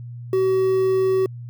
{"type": "tone with quantisation", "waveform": "triangle", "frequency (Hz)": 378.5, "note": "F#4", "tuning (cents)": 39, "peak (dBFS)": -14, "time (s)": [0.33, 1.26], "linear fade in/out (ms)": 2, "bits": 7, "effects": ["added 120 Hz sine -32 dBFS peak until 1.49 s"]}